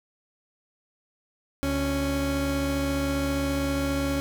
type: tone pair together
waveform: 30% pulse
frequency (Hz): 73.02 / 277.2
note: D2 / C#4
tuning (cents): -9 / 0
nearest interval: octave + major seventh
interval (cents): 2309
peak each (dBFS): -27 / -23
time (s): 1.63-4.2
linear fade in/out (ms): 0
effects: none